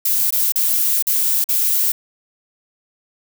violet noise with dropouts, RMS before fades -17 dBFS, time 0.05-1.92 s, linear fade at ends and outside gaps 5 ms, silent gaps 0.306-0.324 / 0.522-0.557 / 1.025-1.069 / 1.442-1.488 s, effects none

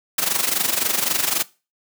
white noise with amplitude modulation, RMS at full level -18 dBFS, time 0.18-1.43 s, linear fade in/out 5 ms, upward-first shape sine, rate 23.8 Hz, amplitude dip 75%, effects noise-tail reverb RT60 0.3 s tail -20 dB re dry + high-pass 150 Hz 12 dB/octave

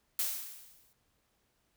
blue noise with exponential decay, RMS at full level -30 dBFS, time 0.19-0.93 s, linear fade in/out 1 ms, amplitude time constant 160 ms, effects pink hiss -75 dBFS RMS until 1.76 s

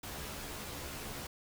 pink noise with comb filter, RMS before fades -43 dBFS, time 0.03-1.27 s, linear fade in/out 5 ms, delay 14 ms, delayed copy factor +0.75, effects none

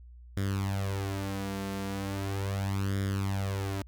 sawtooth tone with flanger, 98 Hz, G2, in tune, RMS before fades -32 dBFS, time 0.37-3.82 s, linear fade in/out 0 ms, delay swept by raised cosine 0.57 to 4.47 ms, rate 0.38 Hz, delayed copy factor +0.75, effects added 60 Hz sine -47 dBFS peak until 3.87 s

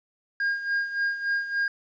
triangle tone with tremolo, 1619 Hz, G#6, 45 cents flat, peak -20 dBFS, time 0.4-1.68 s, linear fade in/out 2 ms, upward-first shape sine, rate 3.5 Hz, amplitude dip 70%, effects resampled to 16000 Hz + 10-bit

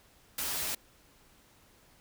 white noise with comb filter, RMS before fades -34 dBFS, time 0.38-0.75 s, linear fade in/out 5 ms, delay 8.9 ms, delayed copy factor -0.8, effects pink hiss -62 dBFS RMS until 2 s

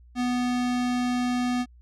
square tone, 246.9 Hz, B3, in tune, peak -24 dBFS, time 0.15-1.66 s, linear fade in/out 50 ms, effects added 60 Hz sine -49 dBFS peak until 1.81 s + low-pass 7000 Hz 12 dB/octave

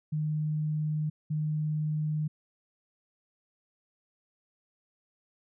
sine tone pair in turn, 153 / 153 Hz, D#3 / D#3, -29 / -29 cents, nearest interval unison, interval 0 cents, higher neither, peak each -27 dBFS, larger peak neither, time 0.12-1.1 / 1.3-2.28 s, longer neither, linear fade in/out 10 ms, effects none

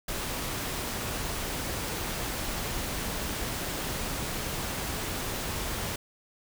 pink noise, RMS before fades -33 dBFS, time 0.08-5.96 s, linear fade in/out 5 ms, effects none

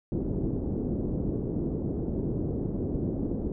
white low-pass noise, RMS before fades -30 dBFS, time 0.12-3.52 s, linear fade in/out 0 ms, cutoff 370 Hz, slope 24 dB/octave, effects none

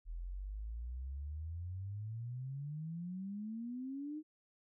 sine exponential sweep, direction up, 40.13 to 313.6 Hz, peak -40 dBFS, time 0.05-4.23 s, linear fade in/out 50 ms, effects none

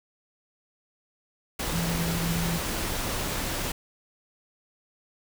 sine tone in noise, 167.8 Hz, E3, 31 cents sharp, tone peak -27 dBFS, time 1.73-2.58 s, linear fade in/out 5 ms, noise pink, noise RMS -30 dBFS, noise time 1.59-3.72 s, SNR 0 dB, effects none

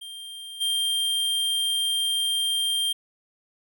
square tone with level steps, 3183 Hz, G7, 26 cents sharp, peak -37 / -23 dBFS, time 0.01-2.93 s, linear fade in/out 10 ms, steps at 0.6 s, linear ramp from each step 20 ms, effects none

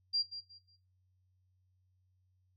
sine tone with echo, 4758 Hz, D8, 22 cents sharp, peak -29 dBFS, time 0.13-0.23 s, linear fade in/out 20 ms, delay 180 ms, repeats 3, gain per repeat -12 dB, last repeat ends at 0.77 s, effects noise-tail reverb RT60 0.4 s tail -21 dB re dry + added 92 Hz sine -70 dBFS peak until 2.56 s

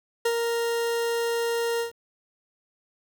40% pulse tone with ADSR envelope, 466.2 Hz, A#4, in tune, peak -19 dBFS, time 0.25-1.92 s, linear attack 7 ms, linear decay 59 ms, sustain -4 dB, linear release 120 ms, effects 9-bit

